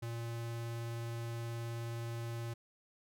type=tone with vibrato; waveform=square; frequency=116.54 Hz; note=A#2; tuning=in tune; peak=-39 dBFS; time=0.02-2.54 s; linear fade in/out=10 ms; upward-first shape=triangle; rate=19 Hz; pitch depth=9 cents each way; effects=none